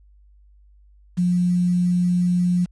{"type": "tone with quantisation", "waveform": "sine", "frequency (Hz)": 177.8, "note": "F3", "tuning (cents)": 31, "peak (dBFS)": -16, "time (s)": [1.17, 2.66], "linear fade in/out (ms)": 20, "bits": 7, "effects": ["added 50 Hz sine -49 dBFS peak until 2.71 s", "resampled to 22050 Hz"]}